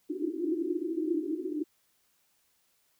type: band-pass noise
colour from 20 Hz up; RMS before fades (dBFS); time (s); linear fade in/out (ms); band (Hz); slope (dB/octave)
pink; -32; 0.09-1.64; 10; 300 to 360; 96
effects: white hiss -71 dBFS RMS until 2.99 s